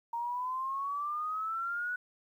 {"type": "exponential sweep", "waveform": "sine", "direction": "up", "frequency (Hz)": [928, 1483], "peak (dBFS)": -32, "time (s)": [0.13, 1.96], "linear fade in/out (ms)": 5, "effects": ["11-bit"]}